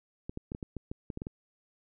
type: clicks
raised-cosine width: 3 ms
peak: -24 dBFS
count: 11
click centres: 0.295 / 0.374 / 0.519 / 0.549 / 0.628 / 0.767 / 0.915 / 1.102 / 1.174 / 1.219 / 1.269 s
effects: none